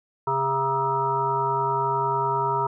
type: harmonic tone with a mistuned harmonic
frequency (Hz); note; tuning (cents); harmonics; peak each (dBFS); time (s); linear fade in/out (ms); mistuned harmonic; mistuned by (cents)
135.3; C#3; -42; 1 / 3 / 5 / 7 / 9 / 10; -32 / -29 / -35 / -23 / -33 / -30; 0.27-2.67; 5; 10; -58
effects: none